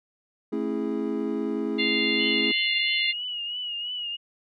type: chord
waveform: triangle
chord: A major seventh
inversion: none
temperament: equal with one note detuned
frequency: 220 / 270.4 / 329.6 / 415.3 Hz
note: A3 / C#4 / E4 / G#4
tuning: 0 / -43 / 0 / 0 cents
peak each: -29 dBFS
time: 0.52-2.52 s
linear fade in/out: 10 ms
type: harmonic tone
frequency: 698 Hz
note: F5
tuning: 1 cent flat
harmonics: 3 / 4 / 5 / 6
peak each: -26 / -28 / -30 / -32 dBFS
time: 1.78-3.13 s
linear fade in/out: 20 ms
type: tone with vibrato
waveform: sine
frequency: 2900 Hz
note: F#7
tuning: 35 cents flat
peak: -29 dBFS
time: 2.18-4.17 s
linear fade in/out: 20 ms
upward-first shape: triangle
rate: 3 Hz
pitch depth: 62 cents each way
effects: none